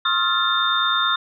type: tone cluster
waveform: sine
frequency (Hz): 1070 / 1276 / 1385 / 1750 / 3629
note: C6 / D#6 / F6 / A6 / A#7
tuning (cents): +38 / +43 / -15 / -10 / -47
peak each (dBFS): -25 / -25 / -22 / -30 / -21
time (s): 0.05-1.16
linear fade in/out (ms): 5
effects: none